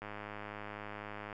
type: click train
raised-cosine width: 0.5 ms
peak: -28 dBFS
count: 137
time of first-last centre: 0.02-1.328 s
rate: 104 Hz
effects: none